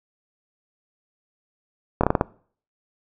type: slowing click train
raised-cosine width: 1 ms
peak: -3 dBFS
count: 6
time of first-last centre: 2.01-2.211 s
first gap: 25 ms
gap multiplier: 1.24
effects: noise-tail reverb RT60 0.5 s tail -22 dB re dry